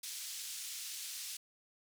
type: band-pass noise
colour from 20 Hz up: white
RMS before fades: -44 dBFS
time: 0.03-1.37 s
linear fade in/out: 5 ms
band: 3200 to 9100 Hz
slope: 12 dB/octave
effects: none